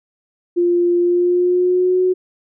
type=tone with pitch glide; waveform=sine; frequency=349.2 to 368 Hz; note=F4 to F#4; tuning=0 to -9 cents; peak=-12 dBFS; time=0.56-2.14 s; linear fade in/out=20 ms; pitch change=+91 cents; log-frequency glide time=0.99-2.02 s; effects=none